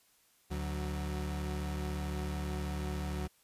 35% pulse tone pair together, 73.42 / 185.01 Hz, D2 / F#3, 0 / 0 cents, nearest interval octave + major third, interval 1600 cents, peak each -34 / -38 dBFS, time 0.5-3.28 s, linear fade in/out 20 ms, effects white hiss -68 dBFS RMS until 3.43 s + resampled to 32000 Hz

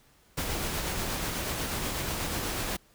pink noise with tremolo, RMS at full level -31 dBFS, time 0.37-2.77 s, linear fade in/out 10 ms, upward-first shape sine, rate 8.2 Hz, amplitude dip 25%, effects pink hiss -62 dBFS RMS until 2.94 s

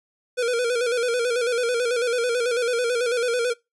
square tone with vibrato, 481.3 Hz, B4, 45 cents flat, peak -21 dBFS, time 0.37-3.54 s, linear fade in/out 20 ms, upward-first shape square, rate 9.1 Hz, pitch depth 61 cents each way, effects noise-tail reverb RT60 0.2 s tail -22 dB re dry + resampled to 24000 Hz

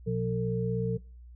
sine tone cluster, 122.4 / 178.8 / 450.4 Hz, B2 / F3 / A4, -15 / +41 / +40 cents, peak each -31 dBFS, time 0.06-0.98 s, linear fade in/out 20 ms, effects noise-tail reverb RT60 0.4 s tail -22 dB re dry + added 60 Hz sine -46 dBFS peak until 1.35 s

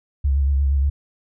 sine tone with vibrato, 69.3 Hz, C#2, in tune, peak -15 dBFS, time 0.24-0.9 s, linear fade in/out 10 ms, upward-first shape sine, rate 8.5 Hz, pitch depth 51 cents each way, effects none

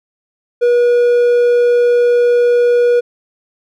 triangle tone, 482.6 Hz, B4, 40 cents flat, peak -6 dBFS, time 0.61-3.01 s, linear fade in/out 20 ms, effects none

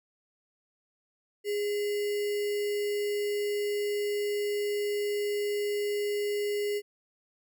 sine tone with sample-and-hold, 412.4 Hz, G#4, 12 cents flat, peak -27 dBFS, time 1.44-6.82 s, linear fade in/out 50 ms, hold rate 2450 Hz, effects none

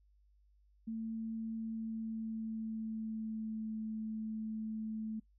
sine tone with pitch glide, 223.8 to 218.8 Hz, A3 to A3, +30 to -9 cents, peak -37 dBFS, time 0.87-5.2 s, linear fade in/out 10 ms, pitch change -39 cents, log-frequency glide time 1.6-3.77 s, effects noise-tail reverb RT60 0.1 s tail -23 dB re dry + added 50 Hz sine -65 dBFS peak until 5.38 s

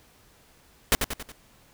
pink noise with echo, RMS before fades -19 dBFS, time 0.92-0.95 s, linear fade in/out 0 ms, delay 92 ms, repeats 4, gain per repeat -6 dB, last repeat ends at 1.318 s, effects pink hiss -58 dBFS RMS until 1.73 s

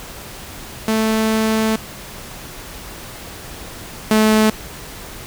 sawtooth tone pair in turn, 220 / 216.8 Hz, A3 / A3, 0 / -25 cents, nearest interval unison, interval 25 cents, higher first, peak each -11 / -7 dBFS, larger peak second, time 0.88-1.76 / 4.11-4.5 s, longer first, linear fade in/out 2 ms, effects pink hiss -34 dBFS RMS until 5.26 s

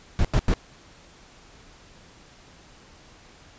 brown noise bursts, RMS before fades -19 dBFS, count 3, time 0.19-0.538 s, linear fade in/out 0 ms, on 56 ms, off 90 ms, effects pink hiss -51 dBFS RMS until 3.58 s + resampled to 16000 Hz

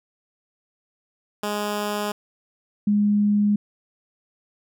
10% pulse / sine tone pair in turn, 207.7 / 206.6 Hz, G#3 / G#3, 0 / -9 cents, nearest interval unison, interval 9 cents, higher first, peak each -16 dBFS, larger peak neither, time 1.43-2.12 / 2.87-3.56 s, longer neither, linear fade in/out 5 ms, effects none

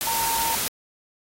sine tone in noise, 914 Hz, A#5, 34 cents flat, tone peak -24 dBFS, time 0.07-0.55 s, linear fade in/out 0 ms, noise white, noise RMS -26 dBFS, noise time 0.01-0.68 s, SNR -1 dB, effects AAC 48 kbps

